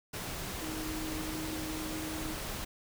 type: tone in noise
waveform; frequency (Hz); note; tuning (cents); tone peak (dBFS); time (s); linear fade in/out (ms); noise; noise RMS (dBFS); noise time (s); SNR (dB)
sine; 313.4; D#4; +13; -38; 0.62-2.34; 10; pink; -39; 0.13-2.65; -2
effects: none